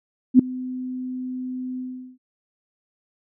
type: tone with ADSR envelope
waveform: sine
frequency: 254.6 Hz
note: C4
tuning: 47 cents flat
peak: -5 dBFS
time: 0.34-2.18 s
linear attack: 52 ms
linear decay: 4 ms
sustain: -22 dB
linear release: 400 ms
effects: none